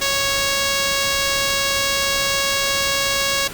5% pulse tone, 553 Hz, C#5, 4 cents flat, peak -6 dBFS, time 0.01-3.48 s, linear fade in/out 10 ms, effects pink hiss -33 dBFS RMS until 3.53 s + Opus 48 kbps

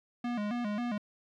square tone with vibrato, 223.8 Hz, A3, 30 cents sharp, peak -32 dBFS, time 0.24-0.98 s, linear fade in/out 5 ms, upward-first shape square, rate 3.7 Hz, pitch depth 130 cents each way, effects low-pass 3000 Hz 12 dB/octave + 12-bit

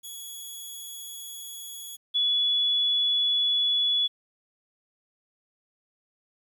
10% pulse / sine tone pair in turn, 3363 / 3410 Hz, G#7 / G#7, +21 / +45 cents, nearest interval unison, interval 24 cents, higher second, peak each -30 / -21 dBFS, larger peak second, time 0.03-1.97 / 2.14-4.08 s, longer neither, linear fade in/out 20 ms, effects 10-bit

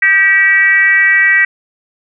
sine tone with frequency modulation, 1932 Hz, B6, 39 cents flat, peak -6 dBFS, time 0.02-1.45 s, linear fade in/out 5 ms, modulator 359 Hz, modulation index 0.79, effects none

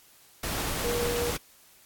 sine tone in noise, 477.9 Hz, A#4, 43 cents sharp, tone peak -28 dBFS, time 0.84-1.31 s, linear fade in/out 5 ms, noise pink, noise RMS -31 dBFS, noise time 0.43-1.37 s, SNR 0 dB, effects white hiss -57 dBFS RMS until 1.85 s + AAC 64 kbps

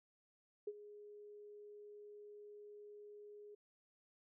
sine tone with ADSR envelope, 415.3 Hz, G#4, in tune, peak -38 dBFS, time 0.67-3.55 s, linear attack 6 ms, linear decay 45 ms, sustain -15 dB, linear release 7 ms, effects none

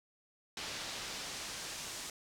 brown noise with band-pass filter sweep, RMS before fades -43 dBFS, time 0.57-2.1 s, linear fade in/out 2 ms, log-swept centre 4600 to 7400 Hz, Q 0.94, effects none

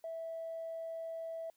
triangle tone with tanh clipping, 656 Hz, E5, 9 cents flat, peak -39 dBFS, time 0.04-1.5 s, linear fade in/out 2 ms, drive 4 dB, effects white hiss -75 dBFS RMS until 1.56 s

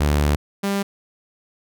sawtooth tone pair in turn, 73.42 / 198.74 Hz, D2 / G3, 0 / +24 cents, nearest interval octave + perfect fourth, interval 1724 cents, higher second, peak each -12 / -16 dBFS, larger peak first, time 0-0.36 / 0.63-0.83 s, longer first, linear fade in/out 10 ms, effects none

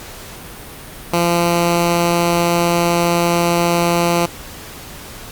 10% pulse tone, 171.7 Hz, F3, 29 cents flat, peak -5 dBFS, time 1.13-4.26 s, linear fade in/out 5 ms, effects pink hiss -34 dBFS RMS until 5.31 s + Opus 48 kbps

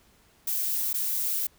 violet noise with dropouts, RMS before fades -28 dBFS, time 0.47-1.47 s, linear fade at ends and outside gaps 5 ms, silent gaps 0.931-0.941 s, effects pink hiss -61 dBFS RMS until 1.58 s

